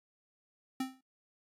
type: tone with exponential decay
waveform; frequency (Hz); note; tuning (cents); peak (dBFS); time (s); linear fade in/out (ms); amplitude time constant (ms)
square; 261.6; C4; 0; -30; 0.8-1.01; 5; 44
effects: AAC 48 kbps